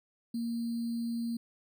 sine tone with sample-and-hold, 233.1 Hz, A#3, in tune, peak -31 dBFS, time 0.34-1.37 s, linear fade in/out 5 ms, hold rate 4410 Hz, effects none

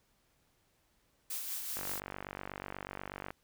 blue noise with tremolo, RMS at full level -38 dBFS, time 1.3-2 s, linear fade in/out 5 ms, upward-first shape sine, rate 5.3 Hz, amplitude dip 35%
click train, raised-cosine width 0.5 ms, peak -25 dBFS, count 75, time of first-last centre 1.77-3.305 s, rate 48.2 Hz
effects pink hiss -73 dBFS RMS until 3.43 s

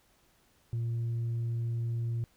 sine tone with tanh clipping, 116.54 Hz, A#2, in tune, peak -30 dBFS, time 0.73-2.24 s, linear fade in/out 0 ms, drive 1 dB, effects pink hiss -67 dBFS RMS until 2.36 s

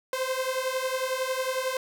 sawtooth beating tone pair, 514 / 525 Hz, C5 / C5, -31 / +6 cents, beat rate 11 Hz, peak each -26 dBFS, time 0.13-1.77 s, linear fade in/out 2 ms, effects none

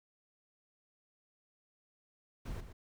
brown noise with echo, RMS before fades -41 dBFS, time 2.45-2.61 s, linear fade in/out 10 ms, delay 120 ms, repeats 1, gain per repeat -9 dB, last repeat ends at 2.73 s, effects none

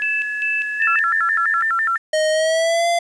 sine tone, 1699 Hz, G#6, 39 cents sharp, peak -22 dBFS, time 0-1.61 s, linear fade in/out 0 ms
sine tone with tremolo, 2637 Hz, E7, in tune, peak -19 dBFS, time 0.02-0.99 s, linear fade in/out 0 ms, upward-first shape square, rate 2.5 Hz, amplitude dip 75%
sine tone with vibrato, 1557 Hz, G6, 12 cents flat, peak -16 dBFS, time 0.79-1.98 s, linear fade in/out 20 ms, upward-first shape square, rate 6 Hz, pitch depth 240 cents each way
square tone with pitch glide, 622.3 to 686.5 Hz, D#5 to F5, 0 to -30 cents, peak -16 dBFS, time 2.13-2.99 s, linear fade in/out 5 ms, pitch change +170 cents, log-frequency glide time 2.31-2.88 s
effects resampled to 22050 Hz + 8-bit

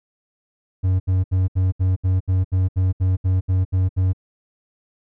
triangle tone bursts, 93 Hz, F#2, 9 cents sharp, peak -13 dBFS, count 14, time 0.83-4.133 s, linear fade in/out 20 ms, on 170 ms, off 71 ms, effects none

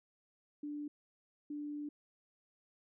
sine tone bursts at uneven times, 294.2 Hz, D4, 3 cents sharp, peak -39 dBFS, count 2, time 0.63-0.88 / 1.5-1.89 s, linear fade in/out 5 ms, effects none

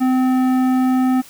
triangle tone with tanh clipping, 257.1 Hz, C4, 30 cents flat, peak -15 dBFS, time 0-1.22 s, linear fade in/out 20 ms, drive 17 dB, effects white hiss -43 dBFS RMS until 1.29 s

